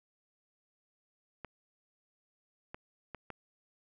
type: clicks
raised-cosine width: 0.5 ms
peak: -27 dBFS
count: 4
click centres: 1.447 / 2.745 / 3.147 / 3.303 s
effects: none